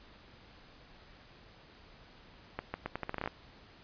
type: accelerating click train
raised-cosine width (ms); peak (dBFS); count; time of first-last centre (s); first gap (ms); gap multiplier
0.5; -20; 12; 2.59-3.276; 150; 0.8
effects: pink hiss -57 dBFS RMS until 3.83 s + resampled to 11025 Hz